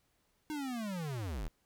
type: linear sweep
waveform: square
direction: down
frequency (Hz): 311.1 to 32.7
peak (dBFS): -37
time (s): 0.5-1.48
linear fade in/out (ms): 0
effects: pink hiss -75 dBFS RMS until 1.65 s